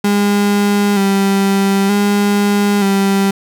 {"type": "tone with vibrato", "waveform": "35% pulse", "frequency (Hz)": 200, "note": "G3", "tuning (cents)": 35, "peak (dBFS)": -9, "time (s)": [0.04, 3.31], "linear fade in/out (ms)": 5, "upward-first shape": "square", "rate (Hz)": 0.54, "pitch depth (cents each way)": 31, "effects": []}